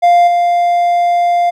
triangle tone with level steps, 698.5 Hz, F5, in tune, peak -3 / -7 dBFS, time 0.02-1.51 s, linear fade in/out 20 ms, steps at 0.27 s, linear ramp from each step 10 ms, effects none

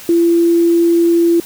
sine tone, 339 Hz, E4, 49 cents sharp, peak -8 dBFS, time 0.09-1.4 s, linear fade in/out 2 ms, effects white hiss -34 dBFS RMS until 1.45 s

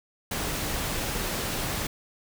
pink noise, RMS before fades -30 dBFS, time 0.31-1.87 s, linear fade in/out 5 ms, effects none

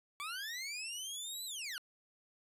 20% pulse linear two-way sweep, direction up then down, 1121 to 4056 to 1388 Hz, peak -35 dBFS, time 0.2-1.78 s, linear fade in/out 0 ms, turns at 1.45 s, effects resampled to 32000 Hz

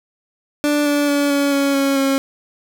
30% pulse tone with pitch steps, 293.7 / 290 / 286.3 / 282.7 / 279.1 / 275.6 / 272.1 Hz, D4 / D4 / D4 / C#4 / C#4 / C#4 / C#4, 0 / -22 / -44 / +34 / +12 / -10 / -32 cents, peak -12 dBFS, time 0.64-2.18 s, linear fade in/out 0 ms, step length 220 ms, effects none

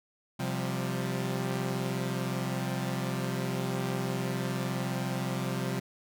sawtooth chord, C suspended fourth, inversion none, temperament equal with one note detuned, 130.81 / 176.34 / 196 Hz, C3 / F3 / G3, 0 / +17 / 0 cents, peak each -29 / -31 / -32 dBFS, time 0.39-5.8 s, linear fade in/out 10 ms, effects none

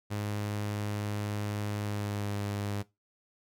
sawtooth tone with pitch glide, 103.83 to 101.93 Hz, G#2 to G#2, 0 to -32 cents, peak -28 dBFS, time 0.1-2.83 s, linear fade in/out 20 ms, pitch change -32 cents, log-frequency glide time 1.8-2.36 s, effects noise-tail reverb RT60 0.2 s tail -18 dB re dry

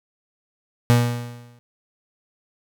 35% pulse tone with exponential decay, 120 Hz, B2, 49 cents flat, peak -9 dBFS, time 0.9-1.59 s, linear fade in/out 0 ms, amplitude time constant 150 ms, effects none

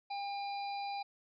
harmonic tone, 803 Hz, G5, 41 cents sharp, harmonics 1 / 3 / 5 / 6, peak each -37 / -48 / -50 / -51 dBFS, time 0.1-1.03 s, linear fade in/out 10 ms, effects none

